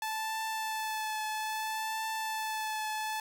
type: tone with vibrato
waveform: sawtooth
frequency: 873 Hz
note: A5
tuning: 14 cents flat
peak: -29 dBFS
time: 0.02-3.2 s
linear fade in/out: 2 ms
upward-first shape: triangle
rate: 0.61 Hz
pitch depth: 22 cents each way
effects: none